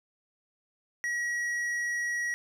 sine tone with tanh clipping, 1913 Hz, A#6, 44 cents sharp, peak -30 dBFS, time 1.04-2.34 s, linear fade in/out 0 ms, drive 9 dB, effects none

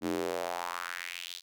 square tone with high-pass filter sweep, 43.65 Hz, F1, in tune, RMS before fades -36 dBFS, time 0.01-1.42 s, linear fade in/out 50 ms, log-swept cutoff 260 to 4200 Hz, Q 2.9, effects none

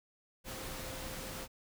sine tone in noise, 523.3 Hz, C5, in tune, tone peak -50 dBFS, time 0.44-1.48 s, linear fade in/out 50 ms, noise pink, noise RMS -43 dBFS, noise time 0.44-1.48 s, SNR -10 dB, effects none

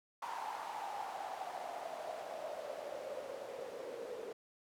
white noise with band-pass filter sweep, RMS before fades -44 dBFS, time 0.22-4.33 s, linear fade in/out 5 ms, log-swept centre 920 to 450 Hz, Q 7.1, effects none

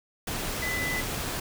sine tone in noise, 2004 Hz, B6, 25 cents sharp, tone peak -29 dBFS, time 0.62-1.01 s, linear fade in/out 5 ms, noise pink, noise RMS -32 dBFS, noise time 0.27-1.4 s, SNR 0 dB, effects none

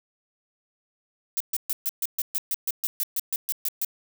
violet noise bursts, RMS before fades -26 dBFS, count 16, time 1.37-3.848 s, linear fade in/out 0 ms, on 33 ms, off 130 ms, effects none

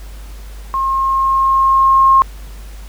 sine tone with level ramp, 1072 Hz, C6, 42 cents sharp, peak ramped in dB -14 to -5 dBFS, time 0.74-2.22 s, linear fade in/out 0 ms, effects added 50 Hz sine -29 dBFS peak until 2.88 s + pink hiss -42 dBFS RMS until 2.88 s

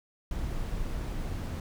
brown noise, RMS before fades -33 dBFS, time 0.31-1.6 s, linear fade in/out 2 ms, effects none

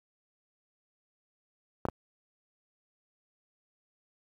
clicks, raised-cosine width 1 ms, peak -15 dBFS, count 2, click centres 1.853 / 1.886 s, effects high-pass 60 Hz 12 dB/octave + 9-bit

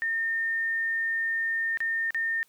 sine tone with dropouts, 1820 Hz, A#6, 42 cents flat, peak -25 dBFS, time 0.02-2.43 s, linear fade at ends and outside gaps 0 ms, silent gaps 1.773-1.804 / 2.106-2.146 s, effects white hiss -65 dBFS RMS until 2.48 s

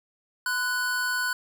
square tone pair together, 1019.7 / 1480 Hz, C6 / F#6, -45 / 0 cents, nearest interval tritone, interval 645 cents, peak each -35 / -26 dBFS, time 0.46-1.33 s, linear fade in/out 2 ms, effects 10-bit

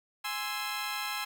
15% pulse chord, Ab augmented, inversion none, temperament equal, 830.6 / 1046.5 / 1318.5 Hz, Ab5 / C6 / E6, 0 / 0 / 0 cents, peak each -31 dBFS, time 0.24-1.25 s, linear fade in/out 10 ms, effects none

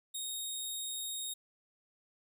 15% pulse tone, 3729 Hz, A#7, in tune, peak -30 dBFS, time 0.14-1.34 s, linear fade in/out 10 ms, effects none

